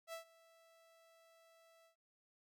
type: tone with ADSR envelope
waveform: sawtooth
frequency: 659.3 Hz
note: E5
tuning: in tune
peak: -40 dBFS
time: 0.07-1.96 s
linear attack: 61 ms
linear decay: 110 ms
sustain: -22 dB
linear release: 110 ms
effects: none